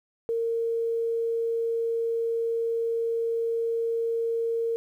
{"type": "tone", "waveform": "sine", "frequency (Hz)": 459.8, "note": "A#4", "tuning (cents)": -24, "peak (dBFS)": -24, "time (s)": [0.29, 4.76], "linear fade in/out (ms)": 0, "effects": ["10-bit"]}